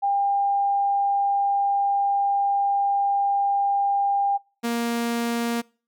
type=tone pair in turn; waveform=sine / sawtooth; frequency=800 / 234.6 Hz; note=G5 / A#3; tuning=+35 / +11 cents; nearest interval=octave + major sixth; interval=2124 cents; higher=first; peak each=-19 dBFS; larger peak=neither; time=0.02-4.38 / 4.63-5.62 s; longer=first; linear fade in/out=20 ms; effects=noise-tail reverb RT60 0.4 s tail -26 dB re dry